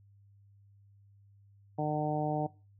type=harmonic tone; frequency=151.2 Hz; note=D#3; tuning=49 cents flat; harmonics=1 / 2 / 3 / 4 / 5 / 6; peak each=-34 / -36 / -39 / -37 / -35 / -43 dBFS; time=1.78-2.47 s; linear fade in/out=10 ms; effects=noise-tail reverb RT60 0.3 s tail -20 dB re dry + added 100 Hz sine -58 dBFS peak until 2.79 s